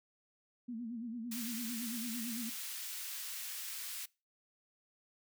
sine tone with vibrato, 233.1 Hz, A#3, in tune, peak -39 dBFS, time 0.68-2.5 s, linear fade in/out 10 ms, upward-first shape sine, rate 8.9 Hz, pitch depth 100 cents each way
white high-pass noise, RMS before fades -43 dBFS, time 1.31-4.06 s, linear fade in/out 10 ms, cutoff 1700 Hz, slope 12 dB/octave
effects noise-tail reverb RT60 0.3 s tail -24 dB re dry

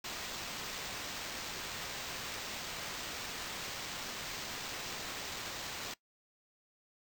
white noise with sample-and-hold, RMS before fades -42 dBFS, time 0.04-5.94 s, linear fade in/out 5 ms, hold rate 11025 Hz, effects noise-tail reverb RT60 0.1 s tail -20 dB re dry

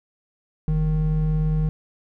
triangle tone pair together, 46.17 / 155.56 Hz, F#1 / D#3, -3 / 0 cents, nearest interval octave + major sixth, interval 2103 cents, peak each -21 / -18 dBFS, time 0.68-1.69 s, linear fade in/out 0 ms, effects none

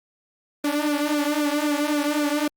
sawtooth tone with flanger, 294.9 Hz, D4, 7 cents sharp, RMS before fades -23 dBFS, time 0.64-2.48 s, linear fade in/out 5 ms, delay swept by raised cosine 1 to 4.6 ms, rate 3.8 Hz, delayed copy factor -0.8, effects Opus 32 kbps

